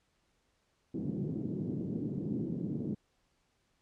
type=band-pass noise; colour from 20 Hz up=pink; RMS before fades=-36 dBFS; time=0.94-2.95 s; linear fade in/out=5 ms; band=140 to 320 Hz; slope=24 dB/octave; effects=pink hiss -75 dBFS RMS until 3.81 s + low-pass 8000 Hz 12 dB/octave